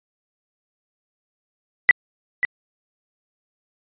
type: tone with echo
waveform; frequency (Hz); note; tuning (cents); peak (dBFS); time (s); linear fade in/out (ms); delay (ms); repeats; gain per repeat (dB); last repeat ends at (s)
sine; 1975.5; B6; 0; -6; 1.89-1.91; 0; 540; 1; -10; 2.45
effects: resampled to 8000 Hz